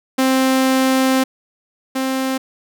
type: tone pair in turn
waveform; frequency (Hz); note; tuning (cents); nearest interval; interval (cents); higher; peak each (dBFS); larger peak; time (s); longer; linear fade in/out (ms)
sawtooth; 262.6 / 263.6; C4 / C4; +6 / +13; unison; 7; second; -9 / -14; first; 0.18-1.24 / 1.95-2.38; first; 10
effects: none